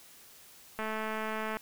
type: click train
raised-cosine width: 0.5 ms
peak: -21 dBFS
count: 171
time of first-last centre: 0.79-1.57 s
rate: 218 Hz
effects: white hiss -55 dBFS RMS until 1.61 s